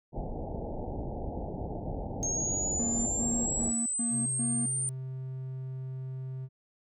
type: low-pass noise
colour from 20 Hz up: pink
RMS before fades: -36 dBFS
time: 0.12-3.73 s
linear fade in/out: 50 ms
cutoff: 860 Hz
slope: 96 dB/octave
type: linear sweep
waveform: sine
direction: up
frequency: 6450 to 8990 Hz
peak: -29 dBFS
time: 2.23-4.89 s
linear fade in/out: 0 ms
type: tone bursts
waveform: triangle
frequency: 233.1 Hz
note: A#3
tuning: in tune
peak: -29 dBFS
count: 5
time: 2.79-4.66 s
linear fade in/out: 5 ms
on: 270 ms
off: 130 ms
type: tone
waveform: triangle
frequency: 130.81 Hz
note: C3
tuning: in tune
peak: -33 dBFS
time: 4.1-6.49 s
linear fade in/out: 50 ms
effects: none